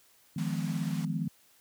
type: chord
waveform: sine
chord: F half-diminished seventh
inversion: third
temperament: just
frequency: 157.15 / 174.61 / 209.5 / 251.4 Hz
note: Eb3 / F3 / Ab3 / Cb4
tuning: +18 / 0 / +15 / +31 cents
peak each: -33 / -34 / -36 / -38 dBFS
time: 0.36-1.28 s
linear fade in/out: 5 ms
type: band-pass noise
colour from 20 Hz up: pink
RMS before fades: -48 dBFS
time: 0.38-1.05 s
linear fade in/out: 2 ms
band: 720 to 12000 Hz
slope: 12 dB/octave
effects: white hiss -63 dBFS RMS until 1.6 s + high-pass 60 Hz 12 dB/octave